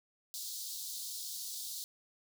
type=high-pass noise; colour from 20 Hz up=pink; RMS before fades=-42 dBFS; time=0.34-1.84 s; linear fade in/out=0 ms; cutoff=3800 Hz; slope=48 dB/octave; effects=none